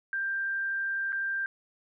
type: tone with dropouts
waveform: sine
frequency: 1583 Hz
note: G6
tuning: 17 cents sharp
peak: -28 dBFS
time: 0.13-1.46 s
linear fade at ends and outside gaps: 1 ms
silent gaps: 1.122-1.128 s
effects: none